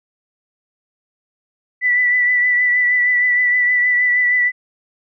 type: tone with vibrato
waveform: sine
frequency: 1975.5 Hz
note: B6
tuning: in tune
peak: -12 dBFS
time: 1.81-4.52 s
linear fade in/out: 50 ms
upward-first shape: triangle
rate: 6.4 Hz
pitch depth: 27 cents each way
effects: none